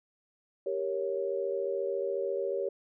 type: chord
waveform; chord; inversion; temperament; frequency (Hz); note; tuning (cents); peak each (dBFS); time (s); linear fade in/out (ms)
sine; G diminished; none; equal; 392 / 466.2 / 554.4; G4 / Bb4 / Db5; 0 / 0 / 0; -33 / -35 / -33; 0.66-2.69; 5
effects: none